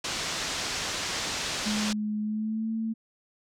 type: low-pass noise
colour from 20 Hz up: white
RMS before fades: -32 dBFS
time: 0.04-1.93 s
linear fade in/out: 5 ms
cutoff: 6600 Hz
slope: 24 dB/octave
type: tone with pitch glide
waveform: sine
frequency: 211.7 to 223.3 Hz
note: G#3 to A3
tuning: +33 to +26 cents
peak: -27 dBFS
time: 1.65-2.94 s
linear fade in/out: 20 ms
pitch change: +93 cents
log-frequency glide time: 2.21-2.71 s
effects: none